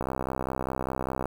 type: click train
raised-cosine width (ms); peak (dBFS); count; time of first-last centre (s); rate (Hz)
1; -15; 82; 0.01-1.256; 65
effects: 7-bit